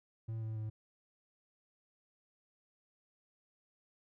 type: tone with pitch steps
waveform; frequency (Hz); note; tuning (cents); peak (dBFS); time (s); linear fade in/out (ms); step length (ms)
triangle; 112.1 / 110.37 / 108.66; A2 / A2 / A2; +33 / +6 / -21; -35; 0.28-0.7; 10; 140
effects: none